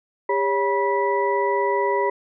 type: tone cluster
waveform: sine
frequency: 401.3 / 557 / 969 / 1973 Hz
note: G4 / C#5 / B5 / B6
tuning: +41 / +8 / -33 / -2 cents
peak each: -22 / -26 / -22 / -30 dBFS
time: 0.29-2.1 s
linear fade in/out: 5 ms
effects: none